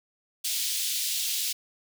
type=high-pass noise; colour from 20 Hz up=pink; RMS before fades=-29 dBFS; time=0.44-1.53 s; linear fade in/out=10 ms; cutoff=3100 Hz; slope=24 dB/octave; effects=none